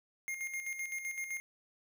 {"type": "tone with tremolo", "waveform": "square", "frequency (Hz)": 2129, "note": "C7", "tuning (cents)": 30, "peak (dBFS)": -36, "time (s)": [0.28, 1.4], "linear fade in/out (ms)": 0, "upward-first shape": "square", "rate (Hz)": 7.8, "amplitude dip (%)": 55, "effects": []}